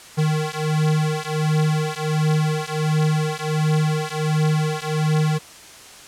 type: beating tone pair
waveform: square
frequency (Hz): 153.7 / 155.1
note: D#3 / D#3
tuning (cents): -21 / -5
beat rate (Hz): 1.4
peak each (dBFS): -22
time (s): 0.17-5.39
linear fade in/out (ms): 20
effects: white hiss -42 dBFS RMS until 6.07 s + low-pass 9000 Hz 12 dB/octave